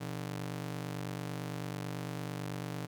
sawtooth ring-modulated tone, 145.6 Hz, D3, 15 cents flat, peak -30 dBFS, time 0-2.87 s, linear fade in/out 20 ms, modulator 24.5 Hz, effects none

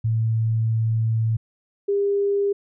sine tone pair in turn, 112.2 / 401.8 Hz, A2 / G4, +34 / +43 cents, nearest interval octave + minor seventh, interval 2209 cents, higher second, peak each -18 / -18 dBFS, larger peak neither, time 0.04-1.37 / 1.88-2.53 s, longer first, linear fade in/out 10 ms, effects none

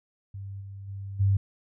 sine tone with level steps, 98.4 Hz, G2, 7 cents sharp, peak -35 / -38 / -34 / -19 dBFS, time 0.34-1.37 s, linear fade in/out 5 ms, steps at 0.6 / 0.87 / 1.19 s, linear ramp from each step 20 ms, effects none

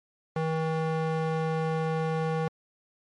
square tone with band-pass filter, 160 Hz, D#3, 49 cents sharp, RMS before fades -28 dBFS, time 0.36-2.48 s, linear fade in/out 2 ms, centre 600 Hz, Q 0.65, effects MP3 48 kbps

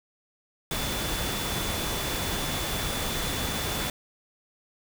sine tone in noise, 3473 Hz, A7, 23 cents flat, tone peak -37 dBFS, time 0.71-3.9 s, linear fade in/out 2 ms, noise pink, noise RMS -30 dBFS, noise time 0.71-3.9 s, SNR -10 dB, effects none

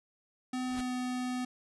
square tone with pitch glide, 254 to 250.9 Hz, B3 to B3, +49 to +28 cents, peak -33 dBFS, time 0.53-1.45 s, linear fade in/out 5 ms, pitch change -21 cents, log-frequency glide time 0.65-0.92 s
pink noise with exponential growth, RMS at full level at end -40 dBFS, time 0.57-0.81 s, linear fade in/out 5 ms, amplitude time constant 52 ms
effects resampled to 24000 Hz

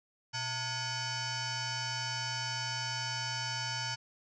sine tone with frequency modulation, 2221 Hz, C#7, 3 cents sharp, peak -33 dBFS, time 0.33-3.96 s, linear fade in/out 20 ms, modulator 781 Hz, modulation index 4.9, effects none

